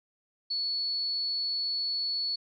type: tone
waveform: sine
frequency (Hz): 4414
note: C#8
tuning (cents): -8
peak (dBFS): -28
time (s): 0.5-2.36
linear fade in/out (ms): 10
effects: none